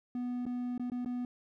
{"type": "tone with dropouts", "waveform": "triangle", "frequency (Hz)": 246.2, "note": "B3", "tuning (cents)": -5, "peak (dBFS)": -31, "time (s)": [0.15, 1.25], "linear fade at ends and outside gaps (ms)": 2, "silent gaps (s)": [[0.455, 0.464], [0.779, 0.796], [0.9, 0.918], [1.048, 1.059]], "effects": []}